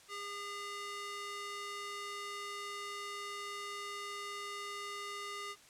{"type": "tone with high-pass filter", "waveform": "square", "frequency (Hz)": 406.2, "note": "G#4", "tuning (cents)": -38, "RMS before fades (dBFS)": -43, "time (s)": [0.08, 5.56], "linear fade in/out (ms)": 50, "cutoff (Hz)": 1000, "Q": 0.83, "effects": ["white hiss -60 dBFS RMS until 5.69 s", "low-pass 9000 Hz 12 dB/octave"]}